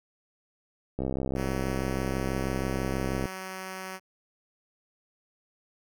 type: click train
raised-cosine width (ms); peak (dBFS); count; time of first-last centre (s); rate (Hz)
2; -17; 151; 0.99-3.256; 66.2
type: tone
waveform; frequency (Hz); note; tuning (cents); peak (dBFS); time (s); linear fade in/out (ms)
5% pulse; 188.3; F#3; +31; -25; 1.35-4; 50
effects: none